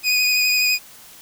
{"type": "tone with vibrato", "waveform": "25% pulse", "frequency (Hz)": 2484, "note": "D#7", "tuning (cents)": -3, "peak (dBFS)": -12, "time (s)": [0.03, 0.79], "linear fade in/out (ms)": 50, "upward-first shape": "sine", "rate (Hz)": 12, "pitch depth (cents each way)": 17, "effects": ["white hiss -44 dBFS RMS until 1.21 s"]}